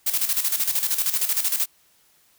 blue noise with tremolo, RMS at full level -21 dBFS, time 0.06-1.66 s, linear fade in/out 10 ms, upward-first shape square, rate 13 Hz, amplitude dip 65%, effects white hiss -60 dBFS RMS until 2.38 s

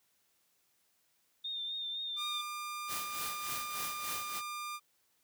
sine tone with vibrato, 3634 Hz, A#7, 45 cents flat, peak -36 dBFS, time 1.44-2.42 s, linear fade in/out 10 ms, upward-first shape triangle, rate 3.9 Hz, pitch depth 43 cents each way
sawtooth tone, 1200 Hz, D6, 37 cents sharp, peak -35 dBFS, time 2.16-4.8 s, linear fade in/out 50 ms
white noise with tremolo, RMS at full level -39 dBFS, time 2.87-4.42 s, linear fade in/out 50 ms, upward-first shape sine, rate 3.4 Hz, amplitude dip 70%
effects white hiss -74 dBFS RMS until 5.23 s + high-pass 60 Hz 12 dB/octave

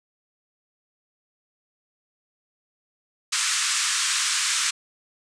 white band-pass noise, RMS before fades -24 dBFS, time 3.32-4.71 s, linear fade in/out 10 ms, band 1100 to 8800 Hz, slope 48 dB/octave, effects none

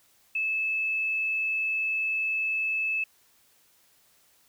sine tone, 2610 Hz, E7, 18 cents flat, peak -25 dBFS, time 0.35-3.04 s, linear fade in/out 5 ms, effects white hiss -63 dBFS RMS until 4.48 s

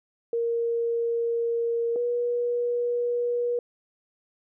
sine tone pair in turn, 466.2 / 481.5 Hz, A#4 / B4, 0 / -44 cents, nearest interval minor second, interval 56 cents, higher second, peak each -23 dBFS, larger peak neither, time 0.33-1.96 / 1.96-3.59 s, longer neither, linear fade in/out 2 ms, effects none

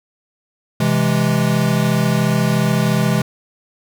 square chord, C augmented, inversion none, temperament equal, 130.81 / 164.81 / 207.7 Hz, C3 / E3 / G#3, 0 / 0 / 0 cents, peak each -19 dBFS, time 0.8-3.22 s, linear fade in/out 5 ms, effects none

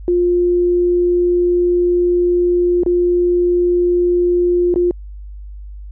sine tone with dropouts, 352.5 Hz, F4, 16 cents sharp, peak -11 dBFS, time 0.08-4.91 s, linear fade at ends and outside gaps 1 ms, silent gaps 2.834-2.862 / 4.741-4.759 s, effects added 50 Hz sine -29 dBFS peak until 5.91 s

